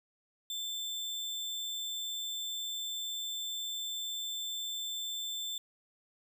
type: tone with sample-and-hold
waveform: sine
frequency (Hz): 3541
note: A7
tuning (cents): +10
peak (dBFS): -35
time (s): 0.5-5.58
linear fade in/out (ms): 2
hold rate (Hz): 11025
effects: none